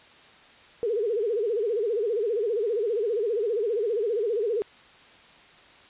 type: tone with vibrato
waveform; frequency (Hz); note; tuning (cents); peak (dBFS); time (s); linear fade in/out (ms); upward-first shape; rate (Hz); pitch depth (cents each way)
sine; 440; A4; 0; -23; 0.83-4.62; 0; sine; 15; 170
effects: white hiss -52 dBFS RMS until 5.89 s + resampled to 8000 Hz